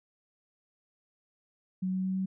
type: tone with pitch steps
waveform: sine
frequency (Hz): 186.2 / 187.28 / 188.36 / 189.45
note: F#3 / F#3 / F#3 / F#3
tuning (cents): +11 / +21 / +31 / +41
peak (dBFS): -28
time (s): 1.82-2.26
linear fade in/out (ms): 10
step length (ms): 110
effects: none